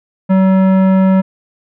sine tone with tanh clipping, 189.8 Hz, F#3, 44 cents sharp, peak -9 dBFS, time 0.29-1.22 s, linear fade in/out 20 ms, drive 15 dB, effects none

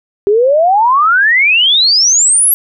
sine exponential sweep, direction up, 392 to 11750 Hz, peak -6 dBFS, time 0.27-2.54 s, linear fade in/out 0 ms, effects none

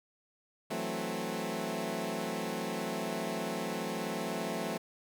15% pulse chord, F# half-diminished seventh, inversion third, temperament equal, 164.81 / 185 / 220 / 261.6 Hz, E3 / F#3 / A3 / C4, 0 / 0 / 0 / 0 cents, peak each -35 / -33 / -31 / -34 dBFS, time 0.7-4.78 s, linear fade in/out 10 ms, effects none

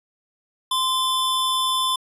square tone pair together, 1039 / 3495 Hz, C6 / A7, -12 / -12 cents, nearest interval octave + major sixth, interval 2100 cents, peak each -23 dBFS, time 0.71-1.96 s, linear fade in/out 5 ms, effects resampled to 32000 Hz

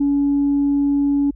sine tone, 283.3 Hz, C#4, 38 cents sharp, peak -13 dBFS, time 0-1.31 s, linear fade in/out 10 ms, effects tanh soft clip ceiling -11 dBFS + added 50 Hz sine -38 dBFS peak until 1.35 s

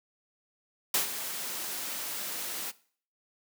white noise with ADSR envelope, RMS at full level -25 dBFS, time 0.94-2.72 s, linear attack 4 ms, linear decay 120 ms, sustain -11 dB, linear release 26 ms, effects noise-tail reverb RT60 0.5 s tail -20 dB re dry + high-pass 200 Hz 12 dB/octave

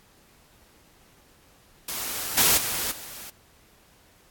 white noise with level steps, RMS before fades -31 / -19 / -28 / -40 dBFS, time 1.88-3.3 s, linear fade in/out 5 ms, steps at 2.37 / 2.57 / 2.91 s, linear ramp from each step 10 ms, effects pink hiss -58 dBFS RMS until 4.3 s + AAC 64 kbps

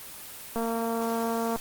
click train, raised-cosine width 1 ms, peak -17 dBFS, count 230, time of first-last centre 0.56-1.56 s, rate 229 Hz, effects white hiss -42 dBFS RMS until 1.6 s + Opus 24 kbps

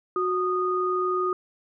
sine tone pair together, 367 / 1234.4 Hz, F#4 / D#6, -14 / -14 cents, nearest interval octave + major sixth, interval 2100 cents, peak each -25 dBFS, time 0.16-1.33 s, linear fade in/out 2 ms, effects none

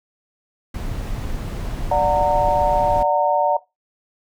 brown noise, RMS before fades -26 dBFS, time 0.74-3.03 s, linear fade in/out 5 ms
sine chord, D augmented, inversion none, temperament just, 587.3 / 734.2 / 917.7 Hz, D5 / F#5 / A#5, 0 / -14 / -27 cents, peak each -19 dBFS, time 1.91-3.57 s, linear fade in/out 5 ms
effects noise-tail reverb RT60 0.2 s tail -18 dB re dry

